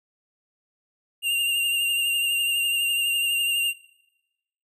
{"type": "tone with vibrato", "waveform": "square", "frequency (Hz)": 2794, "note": "F7", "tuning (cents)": 0, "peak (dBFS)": -22, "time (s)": [1.22, 3.74], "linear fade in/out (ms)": 50, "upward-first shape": "triangle", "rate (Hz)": 12, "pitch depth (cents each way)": 34, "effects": ["noise-tail reverb RT60 1.0 s tail -22 dB re dry"]}